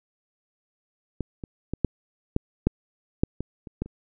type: clicks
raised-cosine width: 3 ms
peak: -15 / -22 / -15 / -7 / -9 / -6 / -6 / -17 / -26 / -14 / -28 dBFS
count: 11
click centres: 1.207 / 1.438 / 1.736 / 1.847 / 2.364 / 2.67 / 3.235 / 3.406 / 3.672 / 3.82 / 3.86 s
effects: none